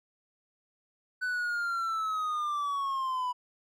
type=linear sweep; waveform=triangle; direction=down; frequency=1506 to 983 Hz; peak=-27 dBFS; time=1.21-3.33 s; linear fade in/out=20 ms; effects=none